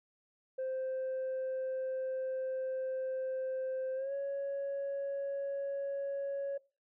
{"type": "tone with pitch glide", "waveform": "sine", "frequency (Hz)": [522, 556.2], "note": ["C5", "C#5"], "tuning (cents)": [-4, 6], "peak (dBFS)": -32, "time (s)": [0.58, 6.58], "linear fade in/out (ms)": 10, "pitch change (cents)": 110, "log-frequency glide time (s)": [3.95, 4.13], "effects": ["noise-tail reverb RT60 0.3 s tail -20 dB re dry", "tanh soft clip ceiling -32 dBFS"]}